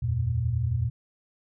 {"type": "tone cluster", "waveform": "sine", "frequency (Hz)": [80.2, 91.3, 118.5], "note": ["E2", "F#2", "A#2"], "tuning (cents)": [-47, -23, 29], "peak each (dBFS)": [-30, -31, -25], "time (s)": [0.02, 0.9], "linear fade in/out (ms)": 10, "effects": []}